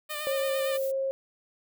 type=tone with vibrato; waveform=10% pulse; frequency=601 Hz; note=D5; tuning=40 cents sharp; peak=-25 dBFS; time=0.09-0.78 s; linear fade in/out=20 ms; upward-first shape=sine; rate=8.8 Hz; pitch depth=34 cents each way
type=noise with tremolo; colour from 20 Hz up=violet; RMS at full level=-40 dBFS; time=0.09-0.92 s; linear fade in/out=20 ms; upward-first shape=sine; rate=11 Hz; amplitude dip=25%
type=tone with pitch glide; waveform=sine; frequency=543 to 537.7 Hz; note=C#5 to C5; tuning=-36 to +47 cents; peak=-26 dBFS; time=0.27-1.11 s; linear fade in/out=0 ms; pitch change=-17 cents; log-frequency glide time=0.43-0.56 s
effects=none